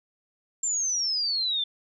sine exponential sweep, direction down, 7400 to 3510 Hz, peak -24 dBFS, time 0.63-1.64 s, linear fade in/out 5 ms, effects none

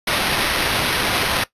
white noise with sample-and-hold, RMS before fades -20 dBFS, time 0.07-1.44 s, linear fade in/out 5 ms, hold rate 7350 Hz, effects noise-tail reverb RT60 0.1 s tail -17 dB re dry + resampled to 32000 Hz

